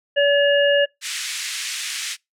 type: harmonic tone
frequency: 570 Hz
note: C#5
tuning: 48 cents sharp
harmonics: 1 / 3 / 5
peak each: -15 / -20 / -22 dBFS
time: 0.16-0.86 s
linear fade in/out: 20 ms
type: band-pass noise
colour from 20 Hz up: pink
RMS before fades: -28 dBFS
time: 1.01-2.17 s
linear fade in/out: 50 ms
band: 1900 to 9400 Hz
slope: 24 dB/octave
effects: noise-tail reverb RT60 0.2 s tail -26 dB re dry